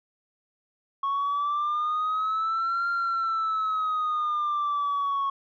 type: exponential two-way sweep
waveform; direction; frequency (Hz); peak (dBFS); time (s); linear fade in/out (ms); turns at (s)
sine; up then down; 1100 to 1390 to 1100; -22; 1.03-5.3; 5; 2.89
effects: tanh soft clip ceiling -22 dBFS